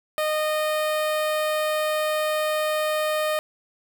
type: tone with notch filter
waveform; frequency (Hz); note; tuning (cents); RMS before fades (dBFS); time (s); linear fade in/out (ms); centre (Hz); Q
sawtooth; 615; D#5; -20; -24; 0.18-3.39; 0; 6100; 1.6
effects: none